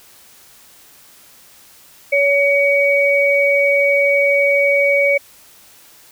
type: tone pair together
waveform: sine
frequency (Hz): 564 / 2256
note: C#5 / C#7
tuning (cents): +30 / +30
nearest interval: 2 octaves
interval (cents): 2400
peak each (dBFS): -14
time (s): 2.12-5.18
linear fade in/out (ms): 10
effects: white hiss -46 dBFS RMS until 6.11 s